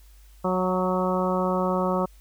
harmonic tone with a mistuned harmonic, 183.9 Hz, F#3, 10 cents flat, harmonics 1 / 2 / 3 / 4 / 5 / 6 / 7, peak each -26 / -29 / -27 / -33 / -31 / -31 / -33 dBFS, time 0.44-2.06 s, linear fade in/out 10 ms, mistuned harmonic 6, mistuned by +20 cents, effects added 50 Hz sine -48 dBFS peak until 2.2 s + white hiss -60 dBFS RMS until 2.2 s

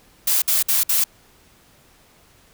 blue noise bursts, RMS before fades -18 dBFS, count 4, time 0.27-1.041 s, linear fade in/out 5 ms, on 150 ms, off 57 ms, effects pink hiss -54 dBFS RMS until 2.53 s

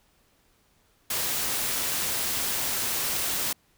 white noise, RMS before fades -28 dBFS, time 1.1-3.53 s, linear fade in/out 5 ms, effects pink hiss -65 dBFS RMS until 3.77 s

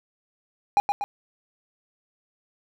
triangle tone with echo, 812 Hz, G#5, 39 cents flat, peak -13 dBFS, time 0.77-0.8 s, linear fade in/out 0 ms, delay 120 ms, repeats 2, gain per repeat -5 dB, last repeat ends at 1.04 s, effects none

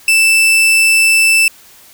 40% pulse tone, 2648 Hz, E7, 7 cents sharp, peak -6 dBFS, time 0.08-1.48 s, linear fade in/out 2 ms, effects white hiss -42 dBFS RMS until 1.93 s

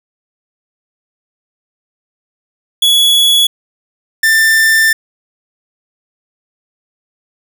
45% pulse tone pair in turn, 3381 / 1783.8 Hz, G#7 / A6, +30 / +23 cents, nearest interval major seventh, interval 1107 cents, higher first, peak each -7 dBFS, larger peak neither, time 2.82-3.47 / 4.23-4.93 s, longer second, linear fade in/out 5 ms, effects none

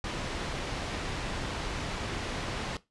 pink low-pass noise, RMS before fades -35 dBFS, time 0.04-2.77 s, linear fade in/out 2 ms, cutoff 4700 Hz, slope 12 dB/octave, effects noise-tail reverb RT60 0.2 s tail -17 dB re dry + resampled to 24000 Hz

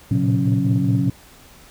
sine tone cluster, 113.6 / 118.5 / 135.1 / 181.5 / 276.8 Hz, A#2 / A#2 / C#3 / F#3 / C#4, -44 / +29 / -44 / -33 / -2 cents, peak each -21 dBFS, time 0.11-1.1 s, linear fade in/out 5 ms, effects tanh soft clip ceiling -8 dBFS + pink hiss -47 dBFS RMS until 1.7 s

